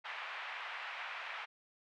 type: band-pass noise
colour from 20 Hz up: white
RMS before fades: -44 dBFS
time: 0.04-1.46 s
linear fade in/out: 20 ms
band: 750 to 2600 Hz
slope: 24 dB/octave
effects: none